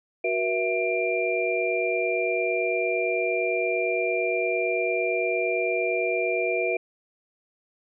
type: tone cluster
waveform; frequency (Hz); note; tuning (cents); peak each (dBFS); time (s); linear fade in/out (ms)
sine; 369.8 / 478.6 / 659 / 2380; F#4 / A#4 / E5 / D7; -1 / +46 / -1 / +22; -28; 0.24-6.77; 5
effects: none